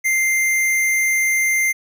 square tone, 2093 Hz, C7, in tune, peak -16 dBFS, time 0.04-1.73 s, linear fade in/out 20 ms, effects none

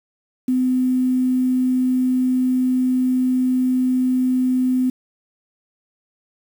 sine tone with quantisation, 254.7 Hz, C4, 46 cents flat, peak -15 dBFS, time 0.48-4.9 s, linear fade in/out 5 ms, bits 7, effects none

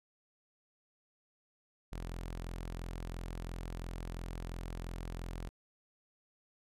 sawtooth tone, 42.92 Hz, F1, 29 cents flat, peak -36 dBFS, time 1.92-5.49 s, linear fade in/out 0 ms, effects resampled to 32000 Hz

